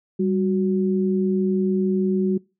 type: tone pair together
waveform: sine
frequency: 195.36 / 368.8 Hz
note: G3 / F#4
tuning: -6 / -6 cents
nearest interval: major seventh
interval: 1100 cents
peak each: -20 / -22 dBFS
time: 0.19-2.38 s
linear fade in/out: 10 ms
effects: noise-tail reverb RT60 0.3 s tail -25 dB re dry